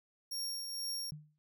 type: tone with tremolo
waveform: sawtooth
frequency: 5560 Hz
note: F8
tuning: 9 cents flat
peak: -33 dBFS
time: 0.31-1.11 s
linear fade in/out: 10 ms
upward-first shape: triangle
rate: 2.1 Hz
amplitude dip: 45%
type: tone with exponential decay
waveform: sine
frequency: 151.1 Hz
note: D3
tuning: 50 cents sharp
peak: -39 dBFS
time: 1.12-1.38 s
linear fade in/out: 0 ms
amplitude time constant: 56 ms
effects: none